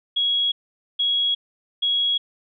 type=tone bursts; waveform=sine; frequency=3322 Hz; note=G#7; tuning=in tune; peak=-18 dBFS; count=3; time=0.16-2.18 s; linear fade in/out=10 ms; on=360 ms; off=470 ms; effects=none